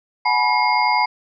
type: tone cluster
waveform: sine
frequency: 738 / 851 / 980 / 2144 / 4823 Hz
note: F#5 / G#5 / B5 / C7 / D8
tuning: -5 / +42 / -14 / +42 / +45 cents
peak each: -26 / -20 / -18 / -21 / -27 dBFS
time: 0.25-1.06 s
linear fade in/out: 10 ms
effects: none